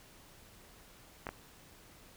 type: clicks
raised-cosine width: 0.5 ms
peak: -23 dBFS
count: 2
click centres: 1.268 / 1.29 s
effects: pink hiss -58 dBFS RMS until 2.16 s